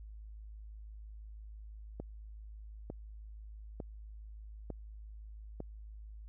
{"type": "click train", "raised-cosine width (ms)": 2, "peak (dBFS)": -27, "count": 5, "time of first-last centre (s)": [2, 5.604], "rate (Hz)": 1.11, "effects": ["added 53 Hz sine -46 dBFS peak until 6.28 s"]}